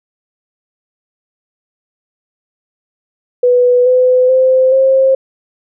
sine tone with pitch steps, 493.4 / 505.8 / 518.5 / 531.6 Hz, B4 / B4 / C5 / C5, -2 / +41 / -16 / +27 cents, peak -6 dBFS, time 3.43-5.15 s, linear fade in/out 5 ms, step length 430 ms, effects none

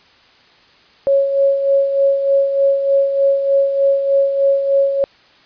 sine tone with tremolo, 552 Hz, C#5, 7 cents flat, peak -9 dBFS, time 1.07-5.04 s, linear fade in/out 0 ms, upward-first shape sine, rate 3.3 Hz, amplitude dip 55%, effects white hiss -49 dBFS RMS until 5.45 s + resampled to 11025 Hz

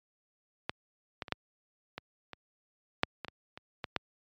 clicks, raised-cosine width 0.3 ms, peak -15 / -19 / -27 / -12 / -22 / -26 / -7 / -21 / -24 / -28 / -18 / -12 dBFS, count 12, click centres 0.695 / 1.222 / 1.282 / 1.323 / 1.98 / 2.333 / 3.034 / 3.247 / 3.283 / 3.575 / 3.842 / 3.963 s, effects high-pass 80 Hz 12 dB/octave + MP3 96 kbps

